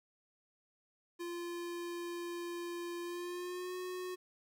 square tone with pitch glide, 346 to 365.1 Hz, F4 to F#4, -16 to -23 cents, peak -40 dBFS, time 1.19-4.16 s, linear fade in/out 20 ms, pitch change +93 cents, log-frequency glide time 3.02-3.75 s, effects 12-bit

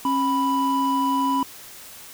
triangle tone pair together, 271.2 / 987.8 Hz, C#4 / B5, -38 / 0 cents, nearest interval octave + minor seventh, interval 2238 cents, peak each -21 / -19 dBFS, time 0.05-1.43 s, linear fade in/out 2 ms, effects white hiss -42 dBFS RMS until 2.13 s

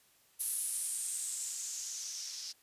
violet noise with low-pass filter sweep, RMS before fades -39 dBFS, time 0.39-2.53 s, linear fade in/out 20 ms, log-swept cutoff 11000 to 5100 Hz, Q 4.3, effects white hiss -67 dBFS RMS until 2.62 s + resampled to 32000 Hz

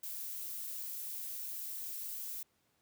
violet noise, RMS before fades -42 dBFS, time 0.03-2.43 s, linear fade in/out 5 ms, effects pink hiss -75 dBFS RMS until 2.81 s + high-pass 100 Hz 12 dB/octave

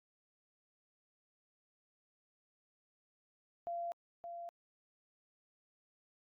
sine tone with echo, 687 Hz, F5, 29 cents flat, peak -37 dBFS, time 3.67-3.92 s, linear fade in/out 0 ms, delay 570 ms, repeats 1, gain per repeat -6 dB, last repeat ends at 4.49 s, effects Opus 48 kbps

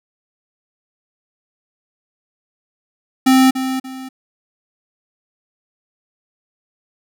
square tone with echo, 261.6 Hz, C4, in tune, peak -9 dBFS, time 3.26-3.51 s, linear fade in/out 10 ms, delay 290 ms, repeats 2, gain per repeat -10 dB, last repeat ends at 4.09 s, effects none

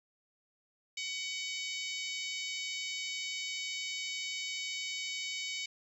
harmonic tone, 751 Hz, F#5, 26 cents sharp, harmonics 3 / 4 / 5 / 6 / 7 / 8 / 9 / 10, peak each -40 / -42 / -44 / -46 / -47 / -48 / -49 / -50 dBFS, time 0.97-5.66 s, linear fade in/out 5 ms, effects 11-bit

